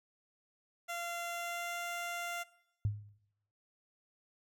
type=tone with pitch glide; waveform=15% pulse; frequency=689 to 693.8 Hz; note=F5 to F5; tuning=-24 to -12 cents; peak=-31 dBFS; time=0.88-2.44 s; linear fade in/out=20 ms; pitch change=+12 cents; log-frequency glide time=1.31-1.77 s
type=tone with exponential decay; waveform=sine; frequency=103.83 Hz; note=G#2; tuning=in tune; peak=-26 dBFS; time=2.85-3.09 s; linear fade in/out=0 ms; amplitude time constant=52 ms
effects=noise-tail reverb RT60 0.9 s tail -21 dB re dry